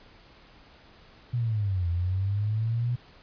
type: linear two-way sweep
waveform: sine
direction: down then up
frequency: 123.47 to 84.5 to 123.47 Hz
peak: -24 dBFS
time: 1.33-2.96 s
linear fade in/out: 10 ms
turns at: 1.89 s
effects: pink hiss -54 dBFS RMS until 3.22 s + resampled to 11025 Hz